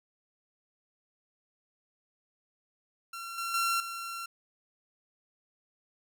sawtooth tone with level steps, 1364 Hz, F6, 41 cents flat, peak -35 / -29 / -23 / -33 dBFS, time 3.13-4.26 s, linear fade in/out 5 ms, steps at 3.38 / 3.54 / 3.8 s, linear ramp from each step 2 ms, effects none

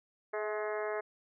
harmonic tone with a mistuned harmonic, 211.5 Hz, G#3, 32 cents sharp, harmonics 2 / 3 / 4 / 5 / 6 / 7 / 8 / 9 / 10, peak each -36 / -38 / -44 / -45 / -45 / -49 / -45 / -49 / -49 dBFS, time 0.33-1.01 s, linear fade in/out 10 ms, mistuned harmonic 3, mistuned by +27 cents, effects none

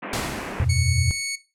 pink band-pass noise, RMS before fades -33 dBFS, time 0.02-0.65 s, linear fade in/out 10 ms, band 170 to 2700 Hz, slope 48 dB/octave
pink noise with exponential decay, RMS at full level -24 dBFS, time 0.13-1.01 s, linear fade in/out 2 ms, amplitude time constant 190 ms
sine chord, E suspended second, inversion none, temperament equal, 82.41 / 92.5 / 123.47 Hz, E2 / F#2 / B2, 0 / 0 / 0 cents, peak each -23 dBFS, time 0.6-1.11 s, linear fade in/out 0 ms
15% pulse tone, 2217 Hz, C#7, in tune, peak -19 dBFS, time 0.69-1.36 s, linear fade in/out 10 ms
effects noise-tail reverb RT60 0.3 s tail -17 dB re dry + low-pass 11000 Hz 12 dB/octave

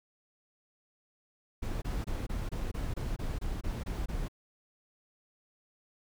brown noise bursts, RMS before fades -34 dBFS, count 12, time 1.62-4.284 s, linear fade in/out 10 ms, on 200 ms, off 24 ms, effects none

